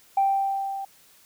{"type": "tone with level ramp", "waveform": "sine", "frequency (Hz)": 784, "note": "G5", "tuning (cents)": 0, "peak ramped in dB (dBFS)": [-16, -30], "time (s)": [0.17, 0.85], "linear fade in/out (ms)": 5, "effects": ["tanh soft clip ceiling -13 dBFS", "white hiss -56 dBFS RMS until 1.25 s"]}